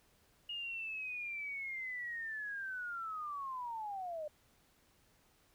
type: linear sweep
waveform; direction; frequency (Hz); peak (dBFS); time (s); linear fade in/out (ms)
sine; down; 2865 to 590; -39; 0.49-4.28; 5
effects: pink hiss -70 dBFS RMS until 5.54 s